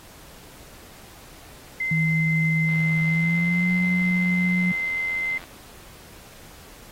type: tone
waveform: sine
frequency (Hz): 2071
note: C7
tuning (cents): -18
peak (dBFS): -23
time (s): 1.8-5.38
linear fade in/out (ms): 5
type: tone with pitch glide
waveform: sine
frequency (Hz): 160.4 to 180.04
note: E3 to F#3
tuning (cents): -47 to -47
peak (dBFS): -20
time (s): 1.91-4.72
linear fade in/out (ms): 5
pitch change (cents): +200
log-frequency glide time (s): 3.05-3.71
type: click train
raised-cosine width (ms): 0.3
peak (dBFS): -26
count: 241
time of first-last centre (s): 2.69-5.439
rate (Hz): 87.3
effects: pink hiss -47 dBFS RMS until 6.91 s + AAC 48 kbps